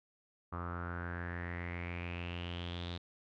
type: tone with low-pass filter sweep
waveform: sawtooth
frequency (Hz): 87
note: F2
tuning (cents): -6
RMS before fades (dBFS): -41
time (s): 0.52-2.98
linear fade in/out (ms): 10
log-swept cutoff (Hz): 1200 to 3800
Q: 6.8
effects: none